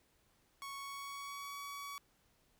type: tone with pitch glide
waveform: sawtooth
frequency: 1108.7 to 1131.3 Hz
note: C#6 to C#6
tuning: 0 to +35 cents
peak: -40 dBFS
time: 0.62-1.98 s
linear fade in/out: 0 ms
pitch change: +35 cents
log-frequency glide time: 0.75-1.57 s
effects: pink hiss -73 dBFS RMS until 2.59 s